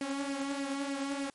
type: tone with flanger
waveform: sawtooth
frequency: 277.3 Hz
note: C#4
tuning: 1 cent sharp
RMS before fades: -35 dBFS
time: 0.01-1.3 s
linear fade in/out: 2 ms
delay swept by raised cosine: 0.39 to 4.59 ms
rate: 3.3 Hz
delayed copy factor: +0.55
effects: white hiss -67 dBFS RMS until 1.34 s + MP3 48 kbps